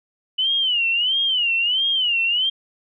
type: tone with vibrato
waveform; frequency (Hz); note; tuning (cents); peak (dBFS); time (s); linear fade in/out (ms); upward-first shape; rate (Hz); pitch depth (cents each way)
sine; 2960; F#7; 0; -17; 0.38-2.5; 10; sine; 1.5; 160
effects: none